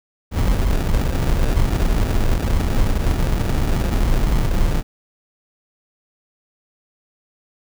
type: noise with sample-and-hold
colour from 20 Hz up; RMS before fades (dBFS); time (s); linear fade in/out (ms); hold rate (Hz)
brown; -17; 0.31-4.83; 50; 1050
effects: none